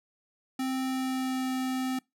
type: tone with pitch glide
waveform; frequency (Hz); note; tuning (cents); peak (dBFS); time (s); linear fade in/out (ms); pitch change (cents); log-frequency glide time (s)
square; 261.5 to 258.9; C4 to C4; -1 to -18; -29; 0.59-1.99; 5; -17; 0.82-1.51
effects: noise-tail reverb RT60 0.2 s tail -25 dB re dry